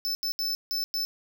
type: tone bursts at uneven times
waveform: square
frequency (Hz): 5274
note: E8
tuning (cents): 0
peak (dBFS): -27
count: 5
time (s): 0.05-0.15 / 0.23-0.32 / 0.39-0.55 / 0.71-0.84 / 0.94-1.05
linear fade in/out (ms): 0
effects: none